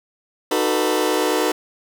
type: chord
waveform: sawtooth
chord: B dominant seventh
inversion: first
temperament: just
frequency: 308.7 / 370.4 / 444.5 / 493.9 Hz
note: D#4 / F#4 / A4 / B4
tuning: -14 / +2 / +18 / 0 cents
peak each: -19 dBFS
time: 0.51-1.52 s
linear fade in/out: 5 ms
effects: none